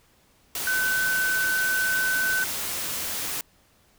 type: tone in noise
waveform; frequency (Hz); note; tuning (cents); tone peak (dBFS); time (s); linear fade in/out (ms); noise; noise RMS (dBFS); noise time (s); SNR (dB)
sine; 1517; F#6; +43; -22; 0.67-2.44; 2; white; -30; 0.55-3.41; +5
effects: pink hiss -61 dBFS RMS until 3.98 s